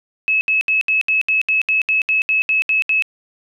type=tone bursts; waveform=sine; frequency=2586 Hz; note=E7; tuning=34 cents flat; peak=-13 dBFS; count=14; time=0.28-3.023 s; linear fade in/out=0 ms; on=130 ms; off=71 ms; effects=none